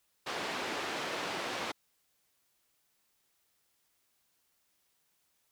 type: band-pass noise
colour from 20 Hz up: pink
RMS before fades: -37 dBFS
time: 0.26-1.72 s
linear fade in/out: 10 ms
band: 340 to 4100 Hz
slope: 12 dB/octave
effects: white hiss -75 dBFS RMS until 5.51 s